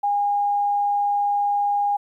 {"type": "tone", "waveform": "sine", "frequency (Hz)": 815, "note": "G#5", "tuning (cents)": -33, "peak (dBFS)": -18, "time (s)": [0.03, 1.97], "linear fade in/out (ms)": 10, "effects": ["10-bit"]}